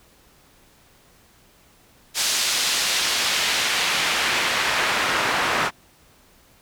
pink noise with band-pass filter sweep, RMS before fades -22 dBFS, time 2.14-5.71 s, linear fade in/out 50 ms, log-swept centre 5600 to 1300 Hz, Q 0.84, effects pink hiss -55 dBFS RMS until 6.61 s

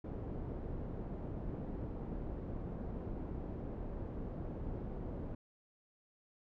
pink low-pass noise, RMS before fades -42 dBFS, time 0.04-5.35 s, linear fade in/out 5 ms, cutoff 480 Hz, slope 12 dB/octave, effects none

